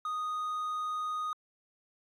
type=tone; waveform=triangle; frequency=1241 Hz; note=D#6; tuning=5 cents flat; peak=-30 dBFS; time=0.05-1.33 s; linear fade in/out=2 ms; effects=AAC 64 kbps